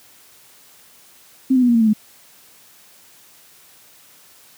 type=tone with pitch steps; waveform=sine; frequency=262.9 / 253.9 / 245.3 / 236.9 / 228.9 / 221.1 / 213.5 Hz; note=C4 / B3 / B3 / A#3 / A#3 / A3 / G#3; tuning=+8 / +48 / -12 / +28 / -31 / +9 / +48 cents; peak=-11 dBFS; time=1.5-1.934 s; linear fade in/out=10 ms; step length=62 ms; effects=white hiss -49 dBFS RMS until 4.57 s + high-pass 80 Hz 12 dB/octave